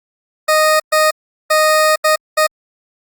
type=tone bursts at uneven times; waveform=20% pulse; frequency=620 Hz; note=D#5; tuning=6 cents flat; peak=-5 dBFS; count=5; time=0.48-0.8 / 0.92-1.11 / 1.5-1.96 / 2.04-2.16 / 2.37-2.47 s; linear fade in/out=10 ms; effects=Opus 48 kbps